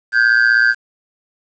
triangle tone with amplitude modulation, 1568 Hz, G6, in tune, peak -4 dBFS, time 0.12-0.75 s, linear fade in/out 50 ms, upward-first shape sine, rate 116 Hz, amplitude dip 90%, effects resampled to 16000 Hz + 7-bit

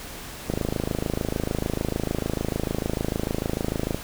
click train, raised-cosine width 2 ms, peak -11 dBFS, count 93, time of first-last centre 0.5-3.946 s, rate 26.7 Hz, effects pink hiss -38 dBFS RMS until 4.03 s

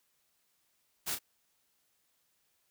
white noise with echo, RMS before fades -35 dBFS, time 1.06-1.16 s, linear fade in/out 20 ms, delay 32 ms, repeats 1, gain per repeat -7 dB, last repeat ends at 1.192 s, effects white hiss -75 dBFS RMS until 2.7 s

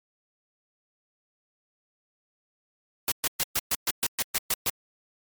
white noise bursts, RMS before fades -25 dBFS, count 11, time 3.08-4.698 s, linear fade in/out 2 ms, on 38 ms, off 120 ms, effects MP3 96 kbps

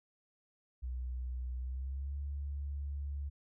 sine tone with pitch glide, 62.5 to 70.97 Hz, B1 to C#2, +21 to +41 cents, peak -36 dBFS, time 0.82-3.3 s, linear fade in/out 20 ms, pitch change +220 cents, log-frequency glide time 1.59-2.17 s, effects none

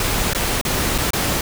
pink noise with dropouts, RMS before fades -20 dBFS, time 0-1.41 s, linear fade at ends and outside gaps 2 ms, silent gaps 0.334-0.348 / 0.613-0.65 / 0.98-0.984 / 1.106-1.133 s, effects none

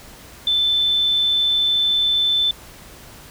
sine tone, 3527 Hz, A7, 3 cents sharp, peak -15 dBFS, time 0.47-2.51 s, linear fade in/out 2 ms, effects added 60 Hz sine -49 dBFS peak until 3.3 s + pink hiss -42 dBFS RMS until 3.3 s

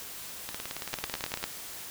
two click trains, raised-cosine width 0.2 ms, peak -18 / -12 dBFS, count 18 / 6, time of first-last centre 0.49-1.429 / 0.94-1.44 s, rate 18.1 / 10 Hz, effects white hiss -42 dBFS RMS until 1.9 s

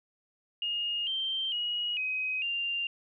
sine tone with pitch steps, 2848 / 3138 / 2898 / 2524 / 2789 Hz, F7 / G7 / F#7 / D#7 / F7, +33 / +1 / -37 / +24 / -3 cents, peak -29 dBFS, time 0.62-2.87 s, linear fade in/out 2 ms, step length 450 ms, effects none

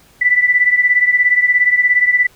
sine beating tone pair, 1975.5 / 1992.5 Hz, B6 / B6, 0 / +15 cents, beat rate 17 Hz, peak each -11 / -15 dBFS, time 0.21-2.27 s, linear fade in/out 10 ms, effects pink hiss -49 dBFS RMS until 2.35 s

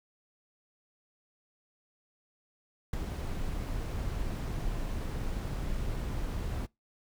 brown noise with ADSR envelope, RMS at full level -27 dBFS, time 2.93-6.67 s, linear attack 6 ms, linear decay 8 ms, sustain -7 dB, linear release 26 ms, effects noise-tail reverb RT60 0.2 s tail -24 dB re dry

